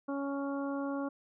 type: harmonic tone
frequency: 278.7 Hz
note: C#4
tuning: 9 cents sharp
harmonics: 1 / 2 / 3 / 4 / 5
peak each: -34 / -39 / -45 / -44 / -47 dBFS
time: 0.08-1.09 s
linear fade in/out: 10 ms
effects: none